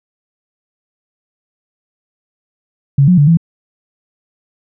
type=tone with pitch steps; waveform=sine; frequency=139.2 / 180.3 / 144.9 / 165.9 Hz; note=C#3 / F#3 / D3 / E3; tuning=+8 / -45 / -23 / +11 cents; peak=-5 dBFS; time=2.98-3.372 s; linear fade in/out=5 ms; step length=98 ms; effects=none